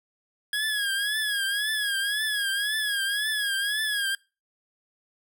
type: tone with vibrato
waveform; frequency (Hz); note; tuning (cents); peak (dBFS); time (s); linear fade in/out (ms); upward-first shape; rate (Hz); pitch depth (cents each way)
25% pulse; 1661.2; G#6; 0; -21; 0.53-4.15; 2; triangle; 1.9; 100
effects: noise-tail reverb RT60 0.3 s tail -24 dB re dry